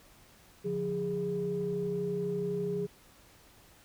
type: tone cluster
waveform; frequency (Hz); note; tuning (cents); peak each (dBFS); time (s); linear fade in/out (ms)
sine; 145.6 / 177.6 / 410.3; D3 / F3 / G#4; -15 / +29 / -21; -40 / -35 / -31; 0.64-2.87; 20
effects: tanh soft clip ceiling -22 dBFS + pink hiss -59 dBFS RMS until 3.84 s